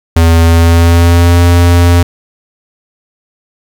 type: tone with pitch glide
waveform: square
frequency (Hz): 82.9 to 86.77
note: E2 to F2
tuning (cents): +10 to -11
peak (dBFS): -4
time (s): 0.16-2.03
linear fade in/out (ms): 5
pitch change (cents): +79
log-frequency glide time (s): 0.4-1.42
effects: 7-bit